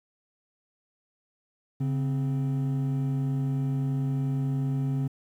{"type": "tone pair together", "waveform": "triangle", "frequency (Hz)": [138.59, 261.6], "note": ["C#3", "C4"], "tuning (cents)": [0, 0], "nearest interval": "major seventh", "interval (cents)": 1100, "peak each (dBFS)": [-23, -30], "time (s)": [1.8, 5.08], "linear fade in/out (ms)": 10, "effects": ["tanh soft clip ceiling -16 dBFS", "10-bit"]}